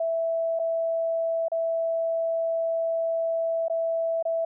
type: tone with dropouts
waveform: sine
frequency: 659.3 Hz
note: E5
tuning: in tune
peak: -23 dBFS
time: 0-4.45 s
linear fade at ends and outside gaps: 5 ms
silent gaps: 0.591-0.596 / 1.484-1.517 / 3.683-3.698 / 4.227-4.252 s
effects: none